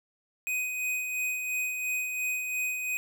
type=tone with tremolo; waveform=square; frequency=2500 Hz; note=D#7; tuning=8 cents sharp; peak=-28 dBFS; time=0.47-2.97 s; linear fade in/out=0 ms; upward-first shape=sine; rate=2.9 Hz; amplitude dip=40%; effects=none